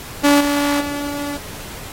sawtooth tone with level steps, 287.5 Hz, D4, 37 cents flat, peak -6 / -12 / -19 dBFS, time 0.23-1.38 s, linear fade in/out 20 ms, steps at 0.4 / 0.8 s, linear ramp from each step 10 ms, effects pink hiss -34 dBFS RMS until 1.92 s + AAC 48 kbps

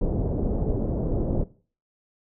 pink low-pass noise, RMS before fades -25 dBFS, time 0.01-1.44 s, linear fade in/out 5 ms, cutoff 550 Hz, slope 24 dB/octave, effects noise-tail reverb RT60 0.4 s tail -18 dB re dry

